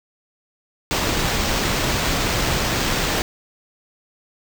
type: noise with sample-and-hold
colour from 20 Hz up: pink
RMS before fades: -21 dBFS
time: 0.91-3.22 s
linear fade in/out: 0 ms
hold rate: 11025 Hz
effects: none